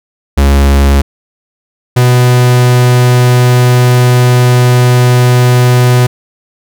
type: tone pair in turn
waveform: 45% pulse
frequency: 69.8 / 124.12 Hz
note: C#2 / B2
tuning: +13 / +9 cents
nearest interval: minor seventh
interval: 996 cents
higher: second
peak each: -4 dBFS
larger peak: neither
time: 0.37-1.02 / 1.96-6.07 s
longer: second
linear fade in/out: 10 ms
effects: none